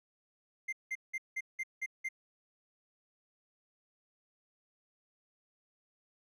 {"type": "tone bursts", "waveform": "triangle", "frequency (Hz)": 2093, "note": "C7", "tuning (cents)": 0, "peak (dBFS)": -32, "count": 7, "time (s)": [0.68, 2.089], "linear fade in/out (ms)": 10, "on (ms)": 47, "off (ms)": 180, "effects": []}